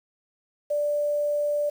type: tone with quantisation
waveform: sine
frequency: 587.3 Hz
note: D5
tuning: in tune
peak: -22 dBFS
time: 0.7-1.7 s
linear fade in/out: 10 ms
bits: 8
effects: none